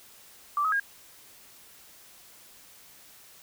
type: tone with pitch steps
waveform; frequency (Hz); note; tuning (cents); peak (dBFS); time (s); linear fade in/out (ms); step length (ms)
sine; 1168 / 1272 / 1625; D6 / D#6 / G#6; -10 / +38 / -38; -23; 0.57-0.798; 2; 76
effects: white hiss -53 dBFS RMS until 3.42 s